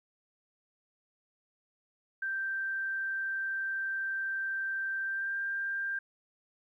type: tone with pitch glide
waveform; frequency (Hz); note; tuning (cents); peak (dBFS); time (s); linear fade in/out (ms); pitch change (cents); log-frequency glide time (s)
sine; 1568 to 1589; G6 to G6; 0 to +23; -31; 2.22-5.99; 5; +23; 5.03-5.37
effects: 12-bit